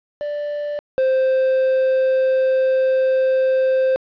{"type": "tone pair in turn", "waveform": "triangle", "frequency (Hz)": [587.3, 523.2], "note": ["D5", "C5"], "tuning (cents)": [0, 0], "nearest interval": "major second", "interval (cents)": 200, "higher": "first", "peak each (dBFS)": [-20, -12], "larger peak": "second", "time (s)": [[0.21, 0.79], [0.98, 3.96]], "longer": "second", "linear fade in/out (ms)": 0, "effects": ["resampled to 11025 Hz", "8-bit"]}